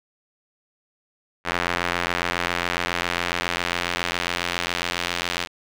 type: tone with band-pass filter sweep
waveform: square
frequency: 43.65 Hz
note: F1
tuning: in tune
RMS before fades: -26 dBFS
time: 1.44-5.48 s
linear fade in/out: 50 ms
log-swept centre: 1800 to 3200 Hz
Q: 0.98
effects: none